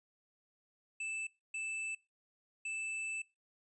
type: tone bursts at uneven times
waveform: square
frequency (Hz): 2637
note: E7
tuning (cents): 0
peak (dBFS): -38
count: 3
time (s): 1-1.27 / 1.54-1.95 / 2.65-3.22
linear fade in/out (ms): 5
effects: noise-tail reverb RT60 0.3 s tail -25 dB re dry + resampled to 22050 Hz